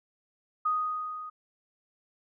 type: tone with level ramp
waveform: sine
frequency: 1244.5 Hz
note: D#6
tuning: in tune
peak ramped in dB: -23 to -38 dBFS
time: 0.65-1.3 s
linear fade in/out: 10 ms
effects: none